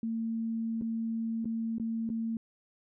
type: tone with dropouts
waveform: sine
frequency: 226.4 Hz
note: A3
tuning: 50 cents sharp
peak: -30 dBFS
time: 0.03-2.37 s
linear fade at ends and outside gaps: 2 ms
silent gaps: 0.813-0.82 / 1.446-1.455 / 1.783-1.798 / 2.092-2.1 s
effects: none